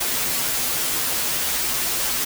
white noise with comb filter, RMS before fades -23 dBFS, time 0-2.25 s, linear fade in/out 10 ms, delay 10 ms, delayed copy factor -0.9, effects none

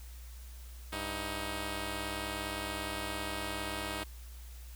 5% pulse tone pair together, 99.4 / 315.6 Hz, G2 / D#4, +25 / +25 cents, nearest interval octave + minor sixth, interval 2000 cents, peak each -29 / -26 dBFS, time 0.92-4.04 s, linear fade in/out 10 ms, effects added 60 Hz sine -45 dBFS peak until 4.75 s + white hiss -57 dBFS RMS until 4.75 s

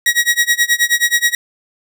sawtooth tone with tremolo, 1904 Hz, A#6, 36 cents sharp, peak -5 dBFS, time 0.06-1.35 s, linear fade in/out 2 ms, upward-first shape sine, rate 9.4 Hz, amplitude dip 95%, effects none

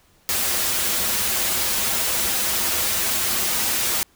white noise with comb filter, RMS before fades -22 dBFS, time 0.29-4.03 s, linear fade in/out 0 ms, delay 6.9 ms, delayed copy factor -0.75, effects pink hiss -58 dBFS RMS until 4.15 s

